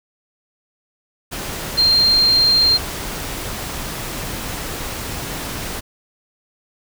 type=tone in noise; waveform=sine; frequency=4186 Hz; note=C8; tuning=in tune; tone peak=-11 dBFS; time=1.77-2.78 s; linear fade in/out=20 ms; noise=pink; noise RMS=-27 dBFS; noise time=1.31-5.81 s; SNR=+13 dB; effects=none